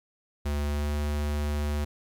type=tone with pitch glide; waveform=square; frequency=72.8 to 73.77 Hz; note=D2 to D2; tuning=-15 to +8 cents; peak=-27 dBFS; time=0.45-1.85 s; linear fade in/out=10 ms; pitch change=+23 cents; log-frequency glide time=0.64-0.93 s; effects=11-bit